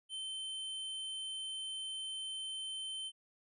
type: tone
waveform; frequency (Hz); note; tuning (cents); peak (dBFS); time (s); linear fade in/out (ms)
square; 3089; G7; -26; -40; 0.09-3.12; 50
effects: resampled to 24000 Hz